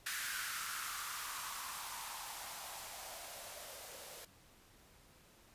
violet noise with band-pass filter sweep, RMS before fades -45 dBFS, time 0.06-4.25 s, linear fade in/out 5 ms, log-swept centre 1600 to 500 Hz, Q 4.2, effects pink hiss -64 dBFS RMS until 5.54 s + resampled to 32000 Hz

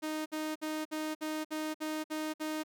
sawtooth tone bursts, 310 Hz, D#4, 6 cents flat, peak -30 dBFS, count 9, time 0.02-2.636 s, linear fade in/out 20 ms, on 240 ms, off 57 ms, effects none

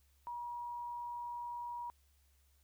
sine tone, 958 Hz, A#5, 47 cents sharp, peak -40 dBFS, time 0.27-1.9 s, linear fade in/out 0 ms, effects added 69 Hz sine -68 dBFS peak until 2.63 s + white hiss -75 dBFS RMS until 2.63 s

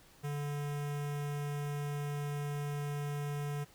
square tone with notch filter, 145.1 Hz, D3, 21 cents flat, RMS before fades -37 dBFS, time 0.23-3.65 s, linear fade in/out 20 ms, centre 4300 Hz, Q 1.9, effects pink hiss -61 dBFS RMS until 3.74 s

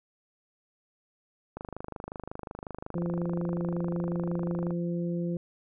click train, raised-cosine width 1 ms, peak -23 dBFS, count 81, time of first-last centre 1.57-4.707 s, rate 25.5 Hz
harmonic tone, 172.4 Hz, F3, 22 cents flat, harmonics 1 / 2 / 3, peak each -29 / -35 / -39 dBFS, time 2.95-5.37 s, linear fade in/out 2 ms
effects none

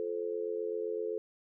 sine tone with amplitude modulation, 436.9 Hz, A4, 12 cents flat, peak -28 dBFS, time 0-1.18 s, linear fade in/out 0 ms, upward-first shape sine, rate 87.8 Hz, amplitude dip 95%, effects none

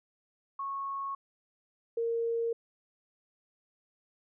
sine tone pair in turn, 1100 / 462.5 Hz, C#6 / A#4, -14 / -14 cents, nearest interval octave + minor third, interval 1500 cents, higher first, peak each -33 / -28 dBFS, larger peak second, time 0.59-1.15 / 1.97-2.53 s, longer neither, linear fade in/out 5 ms, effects none

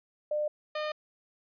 sine / sawtooth tone pair in turn, 600 / 609.1 Hz, D5 / D#5, +37 / -37 cents, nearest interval unison, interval 26 cents, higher second, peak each -27 dBFS, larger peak neither, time 0.31-0.48 / 0.75-0.92 s, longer neither, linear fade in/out 5 ms, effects resampled to 11025 Hz

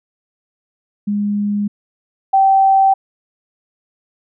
sine tone pair in turn, 205.4 / 775.5 Hz, G#3 / G5, -19 / -19 cents, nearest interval octave + major seventh, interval 2300 cents, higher second, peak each -15 / -8 dBFS, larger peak second, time 1.07-1.68 / 2.33-2.94 s, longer neither, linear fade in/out 10 ms, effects none

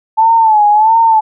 sine tone with vibrato, 871 Hz, A5, 18 cents flat, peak -5 dBFS, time 0.17-1.21 s, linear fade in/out 20 ms, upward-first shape sine, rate 1.5 Hz, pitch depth 86 cents each way, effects none

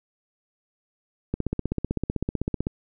click train, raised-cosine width 3 ms, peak -12 dBFS, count 22, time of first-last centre 1.34-2.669 s, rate 15.8 Hz, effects none

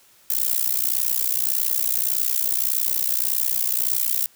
violet noise with amplitude modulation, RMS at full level -18 dBFS, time 0.3-4.26 s, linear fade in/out 2 ms, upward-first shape sine, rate 61.7 Hz, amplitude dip 100%, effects white hiss -55 dBFS RMS until 4.35 s

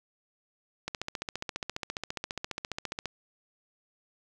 click train, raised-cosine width 0.2 ms, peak -16 dBFS, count 33, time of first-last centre 0.88-3.057 s, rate 14.7 Hz, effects none

